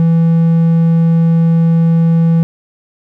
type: tone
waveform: triangle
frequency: 165.5 Hz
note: E3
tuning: 7 cents sharp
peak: -5 dBFS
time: 0-2.43 s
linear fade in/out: 0 ms
effects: none